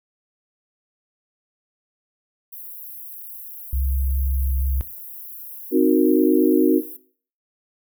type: high-pass noise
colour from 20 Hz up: pink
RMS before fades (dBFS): -37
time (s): 2.52-6.97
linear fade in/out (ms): 10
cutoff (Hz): 12000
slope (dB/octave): 48
type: tone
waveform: sine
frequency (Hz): 67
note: C2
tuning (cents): +42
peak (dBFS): -19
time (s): 3.73-4.81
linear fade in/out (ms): 0
type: chord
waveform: sine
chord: C half-diminished seventh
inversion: none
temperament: equal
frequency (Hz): 261.6 / 311.1 / 370 / 466.2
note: C4 / Eb4 / Gb4 / Bb4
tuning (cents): 0 / 0 / 0 / 0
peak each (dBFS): -19 / -18 / -17 / -23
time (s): 5.71-6.82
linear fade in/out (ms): 50
effects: noise-tail reverb RT60 0.5 s tail -18 dB re dry